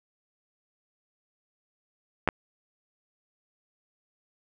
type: clicks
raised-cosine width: 0.5 ms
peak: -8 dBFS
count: 2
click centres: 2.276 / 2.288 s
effects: none